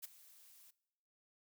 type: noise with ADSR envelope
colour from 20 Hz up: blue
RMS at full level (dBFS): -44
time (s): 0.02-0.71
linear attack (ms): 23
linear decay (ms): 16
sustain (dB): -18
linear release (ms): 10
effects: noise-tail reverb RT60 0.9 s tail -21 dB re dry